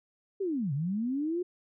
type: linear two-way sweep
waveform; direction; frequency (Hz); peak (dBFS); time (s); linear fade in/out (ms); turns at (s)
sine; down then up; 408.8 to 130.81 to 366.1; -28; 0.4-1.43; 10; 0.73
effects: none